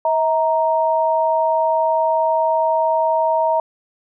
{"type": "tone pair together", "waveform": "sine", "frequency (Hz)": [642.2, 932.3], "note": ["E5", "A#5"], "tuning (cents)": [-45, 0], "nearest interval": "tritone", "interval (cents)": 645, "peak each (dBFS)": -17, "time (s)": [0.05, 3.6], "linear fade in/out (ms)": 2, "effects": []}